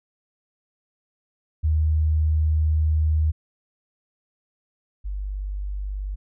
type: tone pair in turn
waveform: sine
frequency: 77.78 / 49.23 Hz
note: D#2 / G1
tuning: 0 / +8 cents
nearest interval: minor sixth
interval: 792 cents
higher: first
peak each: -17 / -26 dBFS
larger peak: first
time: 1.63-3.32 / 5.04-6.16 s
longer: first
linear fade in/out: 20 ms
effects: none